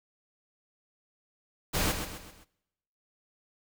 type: noise with echo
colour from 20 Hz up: pink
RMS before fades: -28 dBFS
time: 1.73-1.93 s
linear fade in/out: 20 ms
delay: 130 ms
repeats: 4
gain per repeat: -7 dB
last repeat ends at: 2.45 s
effects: noise-tail reverb RT60 1.0 s tail -24 dB re dry